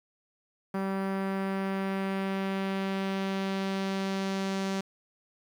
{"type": "tone with low-pass filter sweep", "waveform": "sawtooth", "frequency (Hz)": 193.4, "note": "G3", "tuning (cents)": -23, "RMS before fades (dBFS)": -31, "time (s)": [0.74, 4.81], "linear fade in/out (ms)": 5, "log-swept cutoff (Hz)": [1500, 6300], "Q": 1.1, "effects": ["9-bit"]}